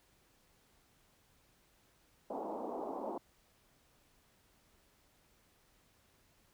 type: band-pass noise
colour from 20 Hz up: white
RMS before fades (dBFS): -41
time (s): 2.3-3.18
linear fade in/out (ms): 5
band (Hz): 220 to 940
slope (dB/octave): 48
effects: pink hiss -70 dBFS RMS until 6.53 s